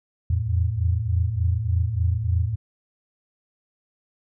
sine tone cluster, 83 / 86.4 / 111.5 Hz, E2 / F2 / A2, +12 / -18 / +23 cents, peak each -24 dBFS, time 0.3-2.56 s, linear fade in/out 5 ms, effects none

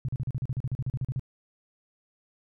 sine tone bursts, 129.3 Hz, C3, 20 cents flat, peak -26 dBFS, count 16, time 0.05-1.195 s, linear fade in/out 0 ms, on 35 ms, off 39 ms, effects none

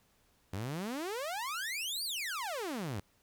sawtooth exponential two-way sweep, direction up then down, 89.5 to 4811 to 89.5 Hz, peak -32 dBFS, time 0.53-3 s, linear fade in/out 5 ms, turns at 2.04 s, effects pink hiss -70 dBFS RMS until 3.22 s

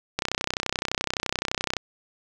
click train, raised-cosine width 0.2 ms, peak -7 dBFS, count 51, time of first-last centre 0.19-1.767 s, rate 31.7 Hz, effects none

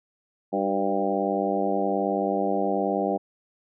harmonic tone with a mistuned harmonic, 98.8 Hz, G2, 14 cents sharp, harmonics 2 / 3 / 4 / 5 / 6 / 7 / 8, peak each -30 / -30 / -30 / -30 / -30 / -30 / -30 dBFS, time 0.52-3.18 s, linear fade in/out 20 ms, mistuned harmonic 4, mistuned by -40 cents, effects none

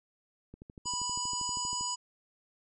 click train, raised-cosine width 3 ms, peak -34 dBFS, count 17, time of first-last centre 0.54-1.81 s, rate 12.6 Hz
harmonic tone, 986 Hz, B5, 3 cents flat, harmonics 1 / 3 / 5 / 7 / 8, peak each -37 / -44 / -38 / -35 / -44 dBFS, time 0.85-1.96 s, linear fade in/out 20 ms
effects none

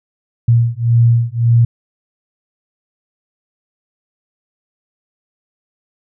sine beating tone pair, 116.54 / 118.34 Hz, A#2 / A#2, 0 / +27 cents, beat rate 1.8 Hz, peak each -12 dBFS, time 0.48-1.65 s, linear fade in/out 5 ms, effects none

